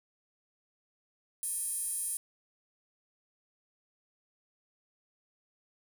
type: tone with high-pass filter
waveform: square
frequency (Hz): 358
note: F4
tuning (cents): +43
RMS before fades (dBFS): -35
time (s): 1.43-2.17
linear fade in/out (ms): 0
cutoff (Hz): 10000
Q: 8
effects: none